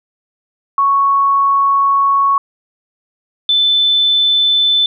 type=tone pair in turn; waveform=sine; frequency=1108.7 / 3520 Hz; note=C#6 / A7; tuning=0 / 0 cents; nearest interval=octave + minor sixth; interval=2000 cents; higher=second; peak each=-9 dBFS; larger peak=neither; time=0.78-2.38 / 3.49-4.86 s; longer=first; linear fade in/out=2 ms; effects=none